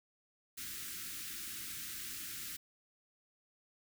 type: band-stop noise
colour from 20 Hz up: white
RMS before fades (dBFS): -44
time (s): 0.57-2.57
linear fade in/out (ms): 10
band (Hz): 360 to 1300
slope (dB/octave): 48
effects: none